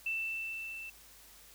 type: tone with level ramp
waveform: sine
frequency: 2665 Hz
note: E7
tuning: 18 cents sharp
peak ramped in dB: -31 to -42 dBFS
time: 0.06-0.9 s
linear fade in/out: 5 ms
effects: added 50 Hz sine -65 dBFS peak until 1.54 s + white hiss -57 dBFS RMS until 1.54 s